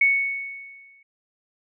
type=tone with exponential decay; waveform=sine; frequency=2217 Hz; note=C#7; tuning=in tune; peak=-13 dBFS; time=0.01-1.03 s; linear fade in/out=5 ms; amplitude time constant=220 ms; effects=none